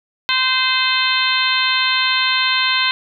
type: harmonic tone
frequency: 517 Hz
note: C5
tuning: 21 cents flat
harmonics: 2 / 3 / 4 / 5 / 6 / 7 / 8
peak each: -22 / -22 / -22 / -22 / -22 / -22 / -22 dBFS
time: 0.29-2.91 s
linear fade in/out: 0 ms
effects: none